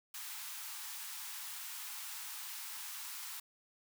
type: high-pass noise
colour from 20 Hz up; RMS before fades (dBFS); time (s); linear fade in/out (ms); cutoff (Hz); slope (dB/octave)
white; -45; 0.14-3.4; 5; 800; 96
effects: none

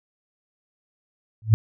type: tone with exponential growth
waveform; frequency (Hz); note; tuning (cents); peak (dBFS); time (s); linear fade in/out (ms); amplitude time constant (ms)
sine; 110; A2; 0; -7; 1.42-1.54; 0; 25
effects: none

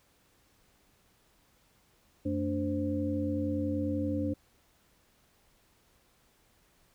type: tone cluster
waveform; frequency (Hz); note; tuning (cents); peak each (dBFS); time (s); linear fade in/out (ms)
sine; 92.6 / 221 / 291.5 / 521; F#2 / A3 / D4 / C5; +2 / +8 / -13 / -7; -35 / -37 / -31 / -37; 2.25-4.34; 10
effects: pink hiss -67 dBFS RMS until 6.94 s

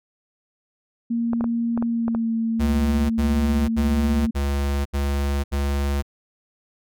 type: tone with pitch glide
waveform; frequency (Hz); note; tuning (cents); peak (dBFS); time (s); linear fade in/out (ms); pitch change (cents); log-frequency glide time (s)
sine; 233.1 to 226.7; A#3 to A#3; 0 to -48; -20; 1.1-4.31; 10; -48; 1.87-2.32
type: clicks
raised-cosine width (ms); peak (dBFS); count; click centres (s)
1; -15; 7; 1.333 / 1.409 / 1.442 / 1.776 / 1.825 / 2.081 / 2.149
type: tone bursts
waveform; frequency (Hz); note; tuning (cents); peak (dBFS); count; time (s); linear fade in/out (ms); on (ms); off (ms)
square; 70.3; C#2; +25; -21; 6; 2.59-6.025; 20; 510; 75
effects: none

